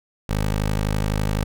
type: tone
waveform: 15% pulse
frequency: 51.91 Hz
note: G#1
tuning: in tune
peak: -14 dBFS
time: 0.29-1.44 s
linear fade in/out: 5 ms
effects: none